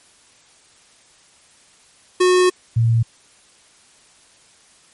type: tone pair in turn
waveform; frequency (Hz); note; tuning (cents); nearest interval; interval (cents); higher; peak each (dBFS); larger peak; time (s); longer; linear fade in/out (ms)
square / sine; 364.5 / 115.1; F#4 / A#2; -26 / -22; octave + minor sixth; 1996; first; -12; neither; 2.2-2.5 / 2.76-3.03; first; 10
effects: white hiss -52 dBFS RMS until 4.93 s + MP3 48 kbps